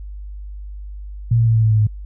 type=tone with pitch steps; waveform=sine; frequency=116.54 / 114.8 / 113.09 / 111.41 / 109.75 / 108.11 / 106.5 Hz; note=A#2 / A#2 / A2 / A2 / A2 / A2 / G#2; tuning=0 / -26 / +48 / +22 / -4 / -30 / +44 cents; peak=-11 dBFS; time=1.31-1.87 s; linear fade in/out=5 ms; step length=80 ms; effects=added 50 Hz sine -29 dBFS peak until 2.05 s